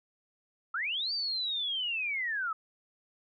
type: linear two-way sweep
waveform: sine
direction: up then down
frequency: 1254 to 4699 to 1254 Hz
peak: -30 dBFS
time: 0.74-2.53 s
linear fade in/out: 5 ms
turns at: 1.13 s
effects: none